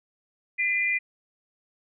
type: tone pair together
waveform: sine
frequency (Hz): 2021 / 2403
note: B6 / D7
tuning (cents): +39 / +39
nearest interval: minor third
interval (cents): 300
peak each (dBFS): -25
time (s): 0.58-0.99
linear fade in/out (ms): 20
effects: none